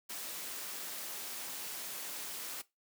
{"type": "noise with amplitude modulation", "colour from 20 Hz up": "white", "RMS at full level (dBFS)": -40, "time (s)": [0.09, 2.62], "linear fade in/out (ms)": 10, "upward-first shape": "sine", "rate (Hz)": 296, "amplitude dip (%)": 50, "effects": ["noise-tail reverb RT60 0.2 s tail -19 dB re dry", "high-pass 200 Hz 12 dB/octave"]}